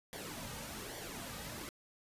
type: noise with flanger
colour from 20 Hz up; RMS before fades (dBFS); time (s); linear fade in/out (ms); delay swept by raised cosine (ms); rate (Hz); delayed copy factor
pink; -45; 0.13-1.69; 0; 0.75 to 2.95; 1.2; -0.6
effects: resampled to 32000 Hz